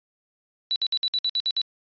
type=tone bursts; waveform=sine; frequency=3951 Hz; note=B7; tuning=in tune; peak=-21 dBFS; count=9; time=0.71-1.615 s; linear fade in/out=0 ms; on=49 ms; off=58 ms; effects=resampled to 11025 Hz